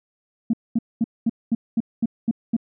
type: tone bursts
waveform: sine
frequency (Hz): 228.4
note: A#3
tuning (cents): -35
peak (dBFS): -15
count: 9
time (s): 0.5-2.566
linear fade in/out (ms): 5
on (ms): 34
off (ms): 220
effects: tanh soft clip ceiling -12 dBFS